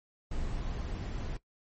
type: noise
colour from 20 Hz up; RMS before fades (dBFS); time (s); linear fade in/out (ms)
brown; -35; 0.31-1.37; 5
effects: noise-tail reverb RT60 0.1 s tail -17 dB re dry + MP3 32 kbps